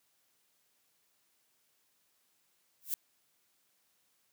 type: noise with exponential growth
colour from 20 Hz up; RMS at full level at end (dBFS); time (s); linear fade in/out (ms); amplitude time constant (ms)
violet; -29; 2.81-2.94; 1; 27
effects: white hiss -74 dBFS RMS until 4.32 s + high-pass 100 Hz 12 dB/octave